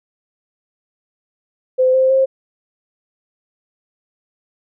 sine tone with pitch steps, 514 / 522.7 / 531.5 Hz, C5 / C5 / C5, -31 / -2 / +27 cents, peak -10 dBFS, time 1.78-2.26 s, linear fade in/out 20 ms, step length 160 ms, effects none

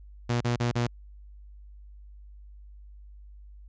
sawtooth tone bursts, 120 Hz, B2, 49 cents flat, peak -20 dBFS, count 4, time 0.29-0.872 s, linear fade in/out 10 ms, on 120 ms, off 34 ms, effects added 50 Hz sine -45 dBFS peak until 3.68 s + resampled to 16000 Hz

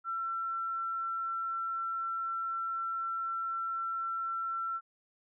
sine tone, 1348 Hz, E6, 38 cents sharp, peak -32 dBFS, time 0.04-4.81 s, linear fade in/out 50 ms, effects none

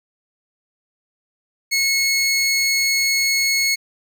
20% pulse tone, 2185 Hz, C#7, 26 cents flat, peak -11 dBFS, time 1.71-3.76 s, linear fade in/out 20 ms, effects none

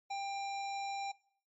square tone, 793 Hz, G5, 20 cents sharp, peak -37 dBFS, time 0.1-1.12 s, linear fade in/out 10 ms, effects noise-tail reverb RT60 0.6 s tail -22 dB re dry + MP3 32 kbps

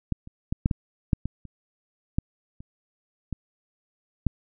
clicks, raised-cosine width 5 ms, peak -12 / -29 / -13 / -8 / -12 / -7 / -16 / -29 / -10 / -29 / -17 / -9 dBFS, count 12, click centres 0.123 / 0.274 / 0.525 / 0.659 / 0.712 / 1.132 / 1.256 / 1.453 / 2.185 / 2.605 / 3.327 / 4.267 s, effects none

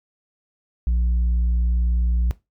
sine tone, 59.2 Hz, A#1, 27 cents sharp, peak -14 dBFS, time 0.87-2.31 s, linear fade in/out 0 ms, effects noise-tail reverb RT60 0.2 s tail -20 dB re dry + tanh soft clip ceiling -16 dBFS

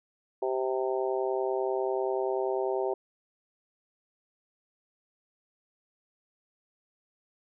harmonic tone, 130.2 Hz, C3, 8 cents flat, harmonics 3 / 4 / 5 / 6 / 7, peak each -29 / -34 / -34 / -37 / -38 dBFS, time 0.42-2.94 s, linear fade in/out 5 ms, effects none

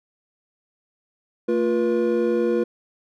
triangle tone cluster, 226.1 / 350.8 / 481.9 Hz, A3 / F4 / B4, +47 / +8 / -43 cents, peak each -23 / -20 / -20 dBFS, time 1.48-2.64 s, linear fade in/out 10 ms, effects none

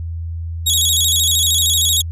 20% pulse tone with vibrato, 3562 Hz, A7, 21 cents sharp, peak -7 dBFS, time 0.66-2.02 s, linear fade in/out 10 ms, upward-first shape square, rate 13 Hz, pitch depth 100 cents each way, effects added 83 Hz sine -22 dBFS peak until 2.11 s

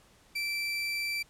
30% pulse tone, 2337 Hz, D7, 9 cents flat, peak -28 dBFS, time 0.35-1.23 s, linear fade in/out 10 ms, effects pink hiss -61 dBFS RMS until 1.29 s + low-pass 11000 Hz 12 dB/octave

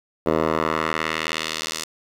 10% pulse tone with band-pass filter sweep, 79.4 Hz, D#2, 36 cents sharp, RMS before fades -24 dBFS, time 0.26-1.84 s, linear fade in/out 5 ms, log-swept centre 580 to 6200 Hz, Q 1.1, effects 8-bit

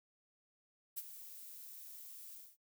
violet noise with ADSR envelope, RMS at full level -40 dBFS, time 0.96-2.57 s, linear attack 22 ms, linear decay 31 ms, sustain -12 dB, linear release 210 ms, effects noise-tail reverb RT60 0.1 s tail -22 dB re dry

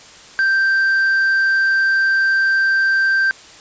triangle tone, 1568 Hz, G6, in tune, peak -11 dBFS, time 0.39-3.31 s, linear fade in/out 0 ms, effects white hiss -41 dBFS RMS until 3.6 s + resampled to 16000 Hz

